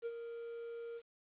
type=tone with ADSR envelope; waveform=triangle; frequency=466.2 Hz; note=A#4; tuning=in tune; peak=-34 dBFS; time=0.02-1.02 s; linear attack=39 ms; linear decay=48 ms; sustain=-7 dB; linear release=53 ms; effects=resampled to 8000 Hz + 11-bit